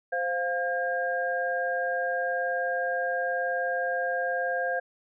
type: tone cluster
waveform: sine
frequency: 521 / 702 / 1613 Hz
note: C5 / F5 / G6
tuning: -7 / +9 / +49 cents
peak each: -30 dBFS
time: 0.12-4.8 s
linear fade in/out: 10 ms
effects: none